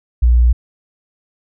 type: tone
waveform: sine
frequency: 59.9 Hz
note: A#1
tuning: 48 cents sharp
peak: -7 dBFS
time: 0.22-0.53 s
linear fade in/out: 10 ms
effects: none